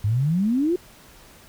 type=exponential sweep; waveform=sine; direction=up; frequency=98 to 370 Hz; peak=-18 dBFS; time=0.04-0.76 s; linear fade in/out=5 ms; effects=pink hiss -49 dBFS RMS until 1.48 s